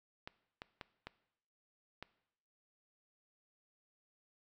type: clicks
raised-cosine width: 0.3 ms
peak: -28 dBFS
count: 5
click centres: 0.275 / 0.619 / 0.812 / 1.07 / 2.026 s
effects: noise-tail reverb RT60 0.8 s tail -19 dB re dry